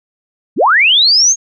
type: linear sweep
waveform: sine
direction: up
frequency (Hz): 131 to 6645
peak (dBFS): -6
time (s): 0.56-1.36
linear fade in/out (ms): 50
effects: none